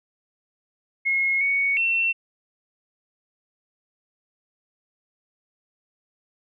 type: tone with pitch steps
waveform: sine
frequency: 2164 / 2227 / 2703 Hz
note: C#7 / C#7 / E7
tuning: -42 / +7 / +43 cents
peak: -19 dBFS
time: 1.05-2.13 s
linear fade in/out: 20 ms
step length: 360 ms
effects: none